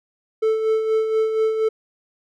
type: tone with tremolo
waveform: triangle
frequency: 440 Hz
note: A4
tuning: in tune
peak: -13 dBFS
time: 0.42-1.69 s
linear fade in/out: 10 ms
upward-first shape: sine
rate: 4.2 Hz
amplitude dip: 50%
effects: none